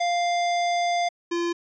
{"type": "tone pair in turn", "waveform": "square", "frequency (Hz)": [698, 343.4], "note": ["F5", "F4"], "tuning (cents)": [-1, -29], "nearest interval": "octave", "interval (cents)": 1228, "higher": "first", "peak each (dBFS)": [-22, -24], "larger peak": "first", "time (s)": [[0, 1.09], [1.31, 1.53]], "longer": "first", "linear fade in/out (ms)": 10, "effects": ["resampled to 16000 Hz"]}